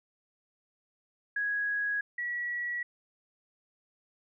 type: tone pair in turn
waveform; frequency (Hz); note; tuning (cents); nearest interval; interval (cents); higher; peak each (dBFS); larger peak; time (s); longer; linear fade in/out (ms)
sine; 1661.2 / 1930.7; G#6 / B6; 0 / -40; minor third; 260; second; -28 / -31; first; 1.36-2.01 / 2.18-2.83; neither; 5
effects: none